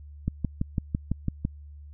click train, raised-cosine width 5 ms, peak -13 dBFS, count 8, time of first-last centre 0.28-1.451 s, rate 5.98 Hz, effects added 73 Hz sine -42 dBFS peak until 1.93 s

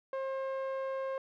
sawtooth tone with low-pass filter, 534 Hz, C5, 35 cents sharp, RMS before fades -36 dBFS, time 0.13-1.18 s, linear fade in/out 2 ms, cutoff 1200 Hz, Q 0.66, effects none

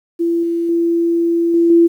sine tone with level steps, 337.8 Hz, E4, 42 cents sharp, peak -13 / -15 / -12 / -9 / -6 dBFS, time 0.19-1.88 s, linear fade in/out 20 ms, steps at 0.43 / 0.69 / 1.54 / 1.7 s, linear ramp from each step 2 ms, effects 8-bit

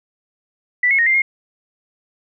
sine tone with pitch steps, 1974 / 2179 / 1864 / 2094 / 2139 Hz, B6 / C#7 / A#6 / C7 / C7, -1 / -30 / -1 / +1 / +38 cents, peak -12 dBFS, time 0.83-1.22 s, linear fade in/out 5 ms, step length 78 ms, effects none

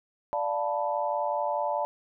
sine chord, B half-diminished seventh, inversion first, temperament equal with one note detuned, 587.3 / 698.5 / 880 / 984.9 Hz, D5 / F5 / A5 / B5, 0 / 0 / 0 / -5 cents, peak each -30 / -33 / -30 / -34 dBFS, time 0.33-1.85 s, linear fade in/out 0 ms, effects none

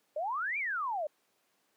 sine exponential two-way sweep, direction up then down, 574 to 2423 to 574 Hz, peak -31 dBFS, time 0.16-1.07 s, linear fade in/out 5 ms, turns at 0.58 s, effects pink hiss -73 dBFS RMS until 1.76 s + high-pass 300 Hz 12 dB/octave

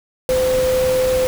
sine tone in noise, 513 Hz, C5, 34 cents flat, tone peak -14 dBFS, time 0.29-1.27 s, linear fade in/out 0 ms, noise pink, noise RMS -26 dBFS, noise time 0.29-1.27 s, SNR +9 dB, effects none

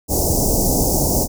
pink band-stop noise, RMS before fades -17 dBFS, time 0.08-1.28 s, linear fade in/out 50 ms, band 810 to 5300 Hz, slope 48 dB/octave, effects none

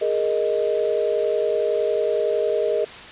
sine chord, Ab suspended second, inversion none, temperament equal, 415.3 / 466.2 / 622.3 Hz, Ab4 / Bb4 / Eb5, 0 / 0 / 0 cents, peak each -23 dBFS, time 0.01-2.85 s, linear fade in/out 10 ms, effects white hiss -38 dBFS RMS until 3.11 s + resampled to 8000 Hz

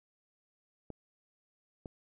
clicks, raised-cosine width 2 ms, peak -29 dBFS, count 2, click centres 0.903 / 1.858 s, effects none

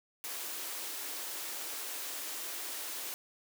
white high-pass noise, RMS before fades -40 dBFS, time 0.24-3.14 s, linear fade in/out 0 ms, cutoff 260 Hz, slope 96 dB/octave, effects none

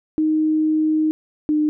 sine tone pair in turn, 311.1 / 303.1 Hz, D#4 / D#4, 0 / -45 cents, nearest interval unison, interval 45 cents, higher first, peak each -15 dBFS, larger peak neither, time 0.18-1.11 / 1.49-1.69 s, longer first, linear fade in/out 0 ms, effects none

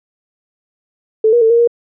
sine tone with pitch steps, 438.5 / 476.8 / 447.2 / 467.5 / 471.8 Hz, A4 / A#4 / A4 / A#4 / A#4, -6 / +39 / +28 / +5 / +21 cents, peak -7 dBFS, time 1.24-1.675 s, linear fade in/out 5 ms, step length 87 ms, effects none

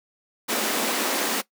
pink high-pass noise, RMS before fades -25 dBFS, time 0.48-1.42 s, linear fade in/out 20 ms, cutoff 220 Hz, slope 48 dB/octave, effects noise-tail reverb RT60 0.1 s tail -18 dB re dry

